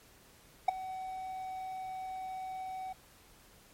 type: tone with ADSR envelope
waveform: triangle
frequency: 753 Hz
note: F#5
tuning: 30 cents sharp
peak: -17 dBFS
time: 0.68-2.93 s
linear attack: 7 ms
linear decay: 10 ms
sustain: -19 dB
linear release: 7 ms
effects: pink hiss -60 dBFS RMS until 3.73 s + MP3 64 kbps